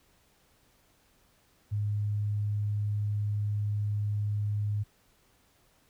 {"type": "tone", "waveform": "sine", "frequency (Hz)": 103.9, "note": "G#2", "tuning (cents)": 1, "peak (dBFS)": -27, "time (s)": [1.71, 4.84], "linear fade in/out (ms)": 20, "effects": ["pink hiss -66 dBFS RMS until 5.89 s"]}